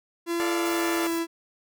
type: tone with pitch glide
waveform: 45% pulse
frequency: 340 to 333.2 Hz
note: F4 to E4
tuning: -46 to +19 cents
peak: -25 dBFS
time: 0.26-1.27 s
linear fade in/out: 50 ms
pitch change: -35 cents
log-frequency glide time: 0.47-1.12 s
type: chord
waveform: 15% pulse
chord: D minor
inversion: second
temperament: equal with one note detuned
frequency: 440 / 587.3 / 702.5 Hz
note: A4 / D5 / F5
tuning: 0 / 0 / +10 cents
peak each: -27 dBFS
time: 0.4-1.07 s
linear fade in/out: 0 ms
type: band-stop noise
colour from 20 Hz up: white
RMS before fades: -40 dBFS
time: 0.65-1.19 s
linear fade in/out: 5 ms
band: 1700 to 4800 Hz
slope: 96 dB/octave
effects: none